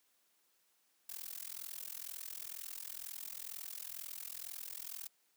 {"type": "noise with amplitude modulation", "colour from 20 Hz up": "blue", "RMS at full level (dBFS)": -42, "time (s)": [1.09, 5.08], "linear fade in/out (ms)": 5, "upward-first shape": "sine", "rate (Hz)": 42.1, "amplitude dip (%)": 100, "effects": ["white hiss -75 dBFS RMS until 5.36 s", "high-pass 200 Hz 12 dB/octave"]}